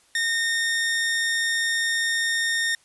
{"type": "tone", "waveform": "sawtooth", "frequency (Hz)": 1835, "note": "A#6", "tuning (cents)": -28, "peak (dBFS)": -18, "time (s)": [0.15, 2.75], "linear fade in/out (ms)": 2, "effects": ["white hiss -59 dBFS RMS until 2.84 s", "resampled to 24000 Hz"]}